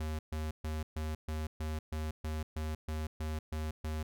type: tone bursts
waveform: square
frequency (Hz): 77.78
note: D#2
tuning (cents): 0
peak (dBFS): -35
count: 13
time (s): 0-4.03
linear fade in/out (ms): 5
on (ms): 190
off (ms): 130
effects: none